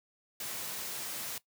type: noise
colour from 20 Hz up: white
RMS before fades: -39 dBFS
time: 0.4-1.38 s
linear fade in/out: 2 ms
effects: noise-tail reverb RT60 0.1 s tail -18 dB re dry + high-pass 100 Hz 12 dB/octave